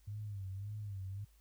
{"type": "tone with vibrato", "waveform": "sine", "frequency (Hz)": 100.5, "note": "G2", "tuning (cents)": 44, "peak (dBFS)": -40, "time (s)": [0.07, 1.25], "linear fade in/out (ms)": 10, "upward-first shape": "sine", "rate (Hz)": 1.8, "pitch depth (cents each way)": 100, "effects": ["added 52 Hz sine -63 dBFS peak until 1.4 s", "white hiss -73 dBFS RMS until 1.4 s"]}